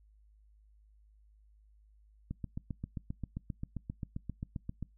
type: click train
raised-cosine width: 5 ms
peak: -25 dBFS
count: 20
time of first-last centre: 2.31-4.827 s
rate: 7.55 Hz
effects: noise-tail reverb RT60 0.2 s tail -25 dB re dry + added 52 Hz sine -60 dBFS peak until 4.97 s